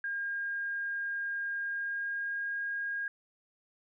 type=tone with pitch glide; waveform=sine; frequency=1615 to 1627.2 Hz; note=G#6 to G#6; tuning=-49 to -36 cents; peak=-32 dBFS; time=0.04-3.08 s; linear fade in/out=2 ms; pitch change=+13 cents; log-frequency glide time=1.6-2.6 s; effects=none